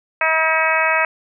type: harmonic tone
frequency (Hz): 320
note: D#4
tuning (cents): +49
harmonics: 2 / 3 / 4 / 5 / 6 / 7 / 8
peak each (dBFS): -22 / -22 / -22 / -22 / -22 / -22 / -22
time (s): 0.21-1.05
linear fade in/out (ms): 2
effects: none

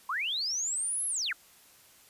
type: linear two-way sweep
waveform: sine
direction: up then down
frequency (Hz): 971 to 11220 to 1237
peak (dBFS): -29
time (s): 0.09-1.33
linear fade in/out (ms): 5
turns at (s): 1.06
effects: white hiss -58 dBFS RMS until 2.09 s + resampled to 32000 Hz

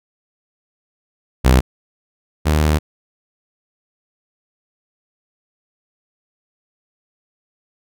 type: tone pair in turn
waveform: sawtooth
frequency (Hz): 64 / 76.34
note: C2 / D#2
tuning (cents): -38 / -32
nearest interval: minor third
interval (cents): 306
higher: second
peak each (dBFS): -5 / -9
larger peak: first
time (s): 1.44-1.61 / 2.45-2.79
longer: second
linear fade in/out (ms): 20
effects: none

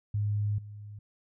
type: tone with level steps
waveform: sine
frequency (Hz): 103.83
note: G#2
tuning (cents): 0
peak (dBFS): -26 / -41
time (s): 0.14-0.99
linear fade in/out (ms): 5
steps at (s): 0.58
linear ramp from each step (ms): 5
effects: none

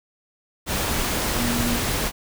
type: tone in noise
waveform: sine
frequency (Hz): 238.7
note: A#3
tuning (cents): +41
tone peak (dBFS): -24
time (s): 1.35-1.79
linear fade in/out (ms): 50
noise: pink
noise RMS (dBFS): -24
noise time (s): 0.66-2.12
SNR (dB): -3
effects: none

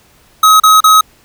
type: tone bursts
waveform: square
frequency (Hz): 1272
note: D#6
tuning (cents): +38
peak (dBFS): -4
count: 3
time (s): 0.43-1.01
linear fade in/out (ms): 5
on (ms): 170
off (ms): 35
effects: pink hiss -48 dBFS RMS until 1.24 s

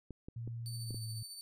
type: clicks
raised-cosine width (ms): 3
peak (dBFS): -32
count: 5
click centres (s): 0.107 / 0.285 / 0.476 / 0.907 / 0.945
type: tone with pitch glide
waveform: sine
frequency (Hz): 116.54 to 110.83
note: A#2 to A2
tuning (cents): 0 to +13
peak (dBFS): -39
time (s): 0.36-1.23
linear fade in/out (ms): 5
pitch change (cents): -87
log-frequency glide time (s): 0.75-1.03
type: tone with tremolo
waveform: 25% pulse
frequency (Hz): 4545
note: C#8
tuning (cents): +42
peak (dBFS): -39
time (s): 0.66-1.41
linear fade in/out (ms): 0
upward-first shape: triangle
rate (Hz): 14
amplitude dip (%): 50
effects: none

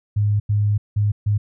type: tone bursts at uneven times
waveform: sine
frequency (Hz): 103.83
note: G#2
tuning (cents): 0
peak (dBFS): -15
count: 4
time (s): 0.16-0.4 / 0.49-0.78 / 0.96-1.12 / 1.26-1.38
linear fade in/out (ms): 10
effects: none

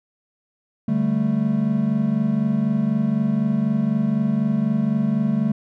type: chord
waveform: triangle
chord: D suspended fourth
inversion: none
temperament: equal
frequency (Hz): 146.83 / 196 / 220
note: D3 / G3 / A3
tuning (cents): 0 / 0 / 0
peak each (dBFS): -23 / -21 / -18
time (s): 0.88-5.52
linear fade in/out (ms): 5
effects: none

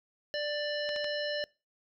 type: harmonic tone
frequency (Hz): 590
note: D5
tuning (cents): +8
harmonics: 1 / 3 / 5 / 7 / 9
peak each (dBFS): -33 / -38 / -40 / -41 / -43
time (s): 0.34-1.44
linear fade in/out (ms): 0
type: clicks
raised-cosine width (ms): 0.2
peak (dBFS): -24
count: 3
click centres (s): 0.891 / 0.962 / 1.044
effects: noise-tail reverb RT60 0.3 s tail -24 dB re dry

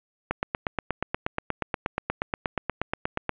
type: click train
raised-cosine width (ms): 0.5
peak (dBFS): -10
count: 26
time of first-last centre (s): 0.31-3.293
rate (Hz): 8.38
effects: resampled to 8000 Hz + 7-bit

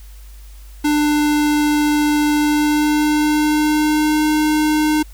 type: tone with pitch glide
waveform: square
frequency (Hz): 297.6 to 305.4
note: D4 to D#4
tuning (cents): +23 to -32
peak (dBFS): -14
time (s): 0.84-5.03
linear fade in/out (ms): 10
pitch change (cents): +45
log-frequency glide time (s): 2.36-4.25
effects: added 50 Hz sine -35 dBFS peak until 5.13 s + white hiss -49 dBFS RMS until 5.13 s

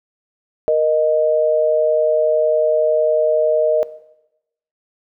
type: tone pair together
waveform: sine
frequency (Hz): 469.1 / 620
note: A#4 / D#5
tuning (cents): +11 / -6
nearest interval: perfect fourth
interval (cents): 483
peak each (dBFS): -16 / -14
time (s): 0.68-3.83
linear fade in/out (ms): 0
effects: noise-tail reverb RT60 0.9 s tail -18 dB re dry

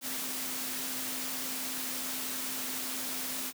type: tone in noise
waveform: sine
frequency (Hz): 258.7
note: C4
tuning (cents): -19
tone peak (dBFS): -45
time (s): 0.01-3.53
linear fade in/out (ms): 50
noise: white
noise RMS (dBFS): -36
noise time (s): 0.01-3.53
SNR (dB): -12
effects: high-pass 150 Hz 12 dB/octave

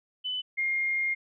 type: tone pair in turn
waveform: sine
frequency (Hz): 3007 / 2126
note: F#7 / C7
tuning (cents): +27 / +27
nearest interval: tritone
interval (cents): 600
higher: first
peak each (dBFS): -29 / -25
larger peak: second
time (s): 0.24-0.42 / 0.57-1.15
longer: second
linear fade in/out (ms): 20
effects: none

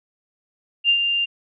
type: tone with ADSR envelope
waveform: sine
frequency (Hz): 2794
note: F7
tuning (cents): 0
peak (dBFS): -12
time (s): 0.84-1.26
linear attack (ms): 51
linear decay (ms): 81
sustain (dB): -6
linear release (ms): 21
effects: none

